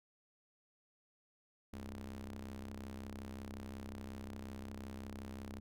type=ring-modulated tone; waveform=sawtooth; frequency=65.5 Hz; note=C2; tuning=2 cents sharp; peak=-38 dBFS; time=1.73-5.6 s; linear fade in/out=5 ms; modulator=148 Hz; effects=none